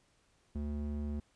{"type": "tone with band-pass filter", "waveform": "square", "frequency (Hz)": 73.42, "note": "D2", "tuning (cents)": 0, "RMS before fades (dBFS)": -37, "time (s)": [0.55, 1.2], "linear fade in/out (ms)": 5, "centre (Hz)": 160, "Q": 1.8, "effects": ["pink hiss -71 dBFS RMS until 1.35 s", "resampled to 22050 Hz"]}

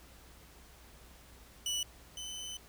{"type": "tone pair in turn", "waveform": "25% pulse", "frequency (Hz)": [2960, 3029], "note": ["F#7", "F#7"], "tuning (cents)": [0, 40], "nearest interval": "unison", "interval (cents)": 40, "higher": "second", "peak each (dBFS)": [-29, -37], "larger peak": "first", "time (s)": [[1.66, 1.83], [2.17, 2.57]], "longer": "second", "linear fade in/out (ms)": 2, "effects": ["added 60 Hz sine -58 dBFS peak until 2.68 s", "pink hiss -58 dBFS RMS until 2.68 s"]}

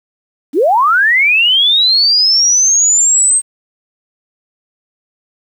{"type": "linear sweep", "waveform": "sine", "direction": "up", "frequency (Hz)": [246.9, 8410], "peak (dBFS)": -7, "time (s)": [0.53, 3.42], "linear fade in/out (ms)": 50, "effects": ["7-bit"]}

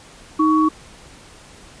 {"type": "tone pair together", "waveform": "sine", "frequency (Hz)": [313, 1121], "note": ["D#4", "C#6"], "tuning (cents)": [10, 19], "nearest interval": "octave + minor seventh", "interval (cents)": 2209, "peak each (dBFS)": [-14, -17], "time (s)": [0.39, 0.69], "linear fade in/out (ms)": 10, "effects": ["pink hiss -44 dBFS RMS until 1.8 s", "resampled to 22050 Hz"]}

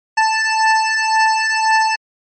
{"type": "beating tone pair", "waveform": "25% pulse", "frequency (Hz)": [880, 881.9], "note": ["A5", "A5"], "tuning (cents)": [0, 4], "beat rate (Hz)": 1.9, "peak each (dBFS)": -12, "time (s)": [0.17, 1.96], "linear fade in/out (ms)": 10, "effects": ["MP3 32 kbps"]}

